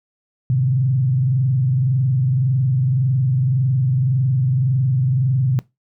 sine tone with frequency modulation, 130.1 Hz, C3, 9 cents flat, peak -14 dBFS, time 0.5-5.59 s, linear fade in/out 0 ms, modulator 21.8 Hz, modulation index 0.61, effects noise-tail reverb RT60 0.2 s tail -20 dB re dry

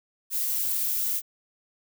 violet noise, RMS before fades -27 dBFS, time 0.3-1.22 s, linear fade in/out 50 ms, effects none

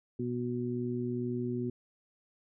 harmonic tone, 122.2 Hz, B2, 18 cents flat, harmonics 1 / 2 / 3, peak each -37 / -34 / -36 dBFS, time 0.19-1.7 s, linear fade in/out 5 ms, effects none

